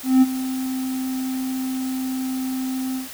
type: tone with ADSR envelope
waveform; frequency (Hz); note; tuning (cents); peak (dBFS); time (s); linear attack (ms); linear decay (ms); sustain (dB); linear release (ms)
triangle; 260; C4; -11; -7; 0.03-3.09; 190; 32; -14; 130
effects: white hiss -37 dBFS RMS until 3.13 s